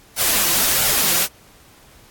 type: noise with flanger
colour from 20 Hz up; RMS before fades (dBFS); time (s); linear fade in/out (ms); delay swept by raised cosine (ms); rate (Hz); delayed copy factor
white; -17; 0.16-1.28; 50; 1.3 to 5.8; 1.5; +0.55
effects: pink hiss -49 dBFS RMS until 2.1 s + AAC 64 kbps